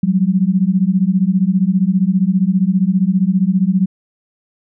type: beating tone pair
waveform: sine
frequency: 180.4 / 195.4 Hz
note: F#3 / G3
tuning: -44 / -5 cents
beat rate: 15 Hz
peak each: -14 dBFS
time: 0.03-3.86 s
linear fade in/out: 5 ms
effects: none